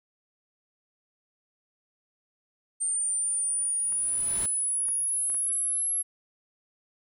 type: linear sweep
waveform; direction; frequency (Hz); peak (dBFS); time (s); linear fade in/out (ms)
sine; up; 8870 to 11175; -25; 2.8-6.03; 20
type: noise with exponential growth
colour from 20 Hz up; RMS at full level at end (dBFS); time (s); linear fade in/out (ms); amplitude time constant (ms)
pink; -38; 3.44-4.46; 2; 220
type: clicks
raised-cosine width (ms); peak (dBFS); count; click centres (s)
0.5; -33; 4; 3.924 / 4.885 / 5.299 / 5.345
effects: none